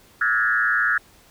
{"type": "tone with frequency modulation", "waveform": "sine", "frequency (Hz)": 1552, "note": "G6", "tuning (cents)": -18, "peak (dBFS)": -17, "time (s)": [0.21, 0.98], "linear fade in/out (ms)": 5, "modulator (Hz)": 115, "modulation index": 1.9, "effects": ["pink hiss -53 dBFS RMS until 1.3 s"]}